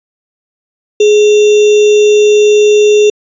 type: tone with sample-and-hold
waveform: sine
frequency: 419.4 Hz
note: G#4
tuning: 17 cents sharp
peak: -3 dBFS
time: 1-3.1 s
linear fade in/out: 5 ms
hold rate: 3150 Hz
effects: resampled to 16000 Hz